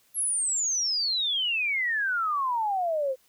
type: exponential sweep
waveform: sine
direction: down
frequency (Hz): 11440 to 507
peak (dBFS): -24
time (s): 0.14-3.16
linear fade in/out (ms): 50
effects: white hiss -64 dBFS RMS until 3.28 s